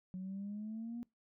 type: exponential sweep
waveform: sine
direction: up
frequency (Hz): 182.8 to 241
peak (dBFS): -39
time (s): 0.14-1.03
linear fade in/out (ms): 0
effects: noise-tail reverb RT60 0.2 s tail -24 dB re dry + tanh soft clip ceiling -36 dBFS